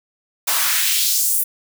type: noise with high-pass filter sweep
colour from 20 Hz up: white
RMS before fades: -18 dBFS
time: 0.47-1.44 s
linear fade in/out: 10 ms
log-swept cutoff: 720 to 12000 Hz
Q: 1.5
effects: none